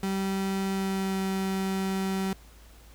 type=tone with pitch glide; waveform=35% pulse; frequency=193.4 to 191.62 Hz; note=G3 to G3; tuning=-23 to -39 cents; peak=-25 dBFS; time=0.03-2.33 s; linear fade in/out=2 ms; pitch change=-16 cents; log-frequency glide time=0.69-1.19 s; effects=added 55 Hz sine -50 dBFS peak until 2.94 s + pink hiss -56 dBFS RMS until 2.94 s